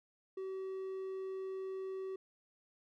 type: tone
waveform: triangle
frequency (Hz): 381.1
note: G4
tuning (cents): -49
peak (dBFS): -37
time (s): 0.37-2.16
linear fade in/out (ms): 5
effects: none